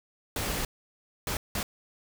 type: noise bursts at uneven times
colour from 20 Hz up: pink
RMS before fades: -31 dBFS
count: 3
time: 0.36-0.65 / 1.27-1.37 / 1.55-1.63 s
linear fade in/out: 2 ms
effects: none